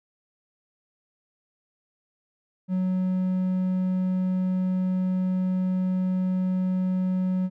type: tone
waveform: triangle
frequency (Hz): 185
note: F#3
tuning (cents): 0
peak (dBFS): -20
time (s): 2.68-7.5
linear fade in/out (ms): 50
effects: none